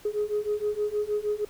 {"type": "beating tone pair", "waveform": "sine", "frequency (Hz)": [415.3, 421.7], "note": ["G#4", "G#4"], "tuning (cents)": [0, 26], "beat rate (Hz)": 6.4, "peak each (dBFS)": [-28, -27], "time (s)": [0.05, 1.45], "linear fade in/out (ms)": 5, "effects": ["tanh soft clip ceiling -19 dBFS", "pink hiss -52 dBFS RMS until 1.49 s"]}